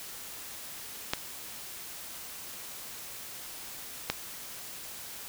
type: clicks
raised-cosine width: 0.2 ms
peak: -9 dBFS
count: 2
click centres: 1.135 / 4.1 s
effects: white hiss -43 dBFS RMS until 5.28 s